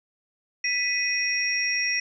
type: tone cluster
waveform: sine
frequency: 1981 / 2493 / 5590 Hz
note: B6 / D#7 / F8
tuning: +5 / +3 / +1 cents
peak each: -27 dBFS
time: 0.64-2 s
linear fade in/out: 5 ms
effects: none